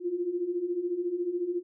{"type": "beating tone pair", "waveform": "sine", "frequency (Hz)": [341.3, 355.3], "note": ["F4", "F4"], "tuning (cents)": [-40, 30], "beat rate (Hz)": 14, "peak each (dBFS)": [-34, -29], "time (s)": [0, 1.63], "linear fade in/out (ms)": 50, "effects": []}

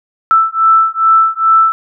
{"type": "beating tone pair", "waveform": "sine", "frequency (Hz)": [1322, 1324.4], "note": ["E6", "E6"], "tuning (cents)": [5, 8], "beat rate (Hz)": 2.4, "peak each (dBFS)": -10, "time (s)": [0.31, 1.72], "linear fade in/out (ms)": 0, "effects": []}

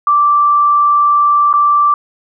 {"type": "tone with dropouts", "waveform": "sine", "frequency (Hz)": 1170, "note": "D6", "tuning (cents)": -7, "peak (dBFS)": -7, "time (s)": [0.07, 1.94], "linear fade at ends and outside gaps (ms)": 2, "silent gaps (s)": [1.529, 1.538], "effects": []}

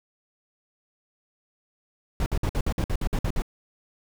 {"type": "noise bursts", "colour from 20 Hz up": "brown", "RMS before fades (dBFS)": -24, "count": 11, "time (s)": [2.2, 3.421], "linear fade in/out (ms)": 2, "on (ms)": 61, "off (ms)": 55, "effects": []}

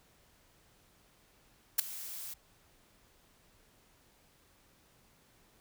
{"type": "noise with ADSR envelope", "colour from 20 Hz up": "blue", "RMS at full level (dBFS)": -23, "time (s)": [1.78, 2.34], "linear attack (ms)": 13, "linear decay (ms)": 8, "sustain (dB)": -20, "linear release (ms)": 9, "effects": ["pink hiss -66 dBFS RMS until 5.6 s"]}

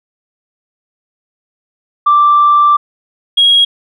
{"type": "tone pair in turn", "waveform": "sine", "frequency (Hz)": [1174.7, 3293], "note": ["D6", "G#7"], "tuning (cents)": [0, -15], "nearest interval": "octave + tritone", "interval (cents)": 1785, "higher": "second", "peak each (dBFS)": -4, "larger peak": "neither", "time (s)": [[2.06, 2.77], [3.37, 3.65]], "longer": "first", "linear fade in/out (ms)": 10, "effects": ["tanh soft clip ceiling -1 dBFS"]}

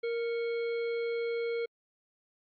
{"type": "harmonic tone with a mistuned harmonic", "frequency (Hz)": 466.2, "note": "A#4", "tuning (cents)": 0, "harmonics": [1, 3, 5, 7, 9], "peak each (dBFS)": [-30, -47, -43, -53, -54], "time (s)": [0.03, 1.66], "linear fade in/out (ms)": 10, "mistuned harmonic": 5, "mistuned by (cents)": -90, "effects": ["AAC 64 kbps"]}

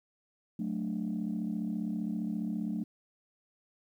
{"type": "chord", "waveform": "sine", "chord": "D major", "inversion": "first", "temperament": "equal", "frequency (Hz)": [185, 220, 293.7], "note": ["F#3", "A3", "D4"], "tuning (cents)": [0, 0, 0], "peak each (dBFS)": [-35, -33, -38], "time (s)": [0.59, 2.84], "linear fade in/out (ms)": 5, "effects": ["tanh soft clip ceiling -25 dBFS", "11-bit"]}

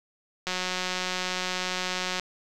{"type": "click train", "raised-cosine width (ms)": 0.2, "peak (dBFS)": -12, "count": 317, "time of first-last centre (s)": [0.47, 2.197], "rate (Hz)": 183, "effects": []}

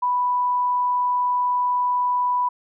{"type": "tone", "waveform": "sine", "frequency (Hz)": 988, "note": "B5", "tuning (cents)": 0, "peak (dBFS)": -18, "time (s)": [0.02, 2.49], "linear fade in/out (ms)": 10, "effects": []}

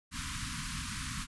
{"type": "band-stop noise", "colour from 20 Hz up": "pink", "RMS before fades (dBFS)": -38, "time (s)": [0.11, 1.27], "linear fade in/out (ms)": 50, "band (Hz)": [280, 1000], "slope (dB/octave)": 96, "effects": ["resampled to 24000 Hz"]}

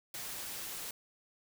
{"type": "noise", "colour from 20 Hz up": "white", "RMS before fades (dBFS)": -42, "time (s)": [0.14, 0.91], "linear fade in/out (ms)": 2, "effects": []}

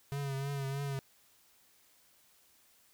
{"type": "tone with vibrato", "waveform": "square", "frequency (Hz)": 138.5, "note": "C#3", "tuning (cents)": -1, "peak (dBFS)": -35, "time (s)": [0.12, 0.99], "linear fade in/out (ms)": 0, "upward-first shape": "triangle", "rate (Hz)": 3.2, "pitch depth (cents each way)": 50, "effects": ["white hiss -66 dBFS RMS until 2.93 s"]}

